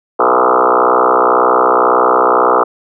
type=tone with frequency modulation; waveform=sine; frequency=849 Hz; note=G#5; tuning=38 cents sharp; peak=-7 dBFS; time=0.19-2.64 s; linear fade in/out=10 ms; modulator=61.9 Hz; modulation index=7.7; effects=none